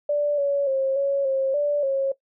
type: tone with pitch steps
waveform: sine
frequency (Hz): 585 / 564 / 536 / 556 / 536 / 583 / 543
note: D5 / C#5 / C5 / C#5 / C5 / D5 / C#5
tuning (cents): -7 / +30 / +42 / +5 / +42 / -13 / -36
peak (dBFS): -19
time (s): 0.09-2.12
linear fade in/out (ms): 5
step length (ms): 290
effects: noise-tail reverb RT60 0.1 s tail -19 dB re dry